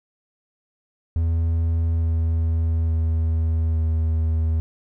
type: tone with pitch steps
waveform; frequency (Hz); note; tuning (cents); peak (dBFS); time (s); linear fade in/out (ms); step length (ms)
triangle; 82.41 / 81.65 / 80.9 / 80.16; E2 / E2 / E2 / E2; 0 / -16 / -32 / -48; -16; 1.16-4.6; 0; 860
effects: none